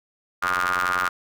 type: ring-modulated tone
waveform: sawtooth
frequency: 90.5 Hz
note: F#2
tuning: 38 cents flat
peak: -14 dBFS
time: 0.42-1.09 s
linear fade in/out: 10 ms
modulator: 1320 Hz
effects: none

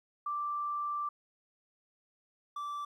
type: tone pair in turn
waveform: sine / triangle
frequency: 1174.7 / 1165.9 Hz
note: D6 / D6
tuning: 0 / -13 cents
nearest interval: unison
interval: 13 cents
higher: first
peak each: -32 / -34 dBFS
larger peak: first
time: 0.26-1.09 / 2.56-2.85 s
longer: first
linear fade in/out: 5 ms
effects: 12-bit

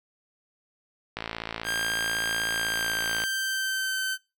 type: click train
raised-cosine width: 0.3 ms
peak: -15 dBFS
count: 117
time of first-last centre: 1.17-3.238 s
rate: 56.1 Hz
type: tone with pitch glide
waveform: sawtooth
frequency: 1600 to 1539.3 Hz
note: G6 to G6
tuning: +35 to -32 cents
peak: -23 dBFS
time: 1.64-4.18 s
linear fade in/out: 50 ms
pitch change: -67 cents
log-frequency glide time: 2.51-3.99 s
effects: noise-tail reverb RT60 0.3 s tail -25 dB re dry

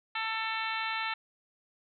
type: harmonic tone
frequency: 444.9 Hz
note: A4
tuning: 19 cents sharp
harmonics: 2 / 3 / 4 / 5 / 6 / 7 / 8 / 9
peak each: -37 / -37 / -38 / -38 / -39 / -45 / -44 / -43 dBFS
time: 0.15-1.14 s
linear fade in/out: 5 ms
effects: none

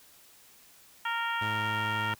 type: harmonic tone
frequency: 463.5 Hz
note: A#4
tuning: 10 cents flat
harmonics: 2 / 3 / 4 / 5 / 6 / 7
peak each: -33 / -33 / -36 / -42 / -40 / -41 dBFS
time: 1.05-2.14 s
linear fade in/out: 5 ms
type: tone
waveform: sawtooth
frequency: 107.7 Hz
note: A2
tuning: 37 cents flat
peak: -31 dBFS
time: 1.41-2.15 s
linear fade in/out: 10 ms
effects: white hiss -57 dBFS RMS until 2.19 s

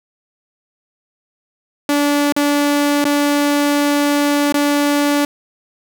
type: tone with dropouts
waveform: sawtooth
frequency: 289.2 Hz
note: D4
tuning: 27 cents flat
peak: -9 dBFS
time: 1.89-5.25 s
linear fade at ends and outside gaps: 2 ms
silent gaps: 2.324-2.364 / 3.043-3.052 / 4.524-4.542 s
effects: none

